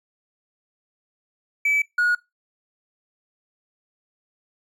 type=tone pair in turn; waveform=triangle; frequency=2300 / 1448.9 Hz; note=D7 / F#6; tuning=-37 / -37 cents; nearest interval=minor sixth; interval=800 cents; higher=first; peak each=-15 / -14 dBFS; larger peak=second; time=1.65-1.82 / 1.98-2.15 s; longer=neither; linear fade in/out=5 ms; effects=noise-tail reverb RT60 0.2 s tail -23 dB re dry + tanh soft clip ceiling -12 dBFS